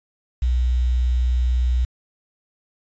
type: tone with quantisation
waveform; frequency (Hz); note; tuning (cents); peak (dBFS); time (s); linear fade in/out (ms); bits
sine; 61.74; B1; 0; -16; 0.42-1.85; 5; 7
effects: resampled to 16000 Hz